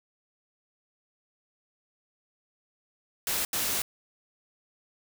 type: noise bursts at uneven times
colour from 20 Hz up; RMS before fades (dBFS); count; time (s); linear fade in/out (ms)
white; -29; 2; 3.27-3.45 / 3.53-3.82; 2
effects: none